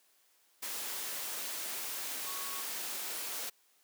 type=tone in noise; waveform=sine; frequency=1108.7 Hz; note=C#6; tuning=in tune; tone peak=-46 dBFS; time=2.26-2.62 s; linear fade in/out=10 ms; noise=white; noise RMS=-39 dBFS; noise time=0.62-3.5 s; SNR=-10 dB; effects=white hiss -69 dBFS RMS until 3.83 s + high-pass 300 Hz 12 dB/octave